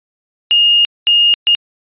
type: tone bursts at uneven times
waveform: sine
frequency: 2843 Hz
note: F7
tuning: 30 cents sharp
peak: -7 dBFS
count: 3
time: 0.51-0.85 / 1.07-1.34 / 1.47-1.55 s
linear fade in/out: 0 ms
effects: resampled to 8000 Hz